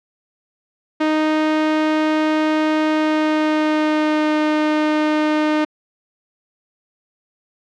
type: tone with pitch glide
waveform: sawtooth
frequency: 310 to 305.6 Hz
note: D#4 to D#4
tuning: -6 to -31 cents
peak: -11 dBFS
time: 1-5.65 s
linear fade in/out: 10 ms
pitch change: -25 cents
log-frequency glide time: 2.9-4.35 s
effects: low-pass 3000 Hz 12 dB/octave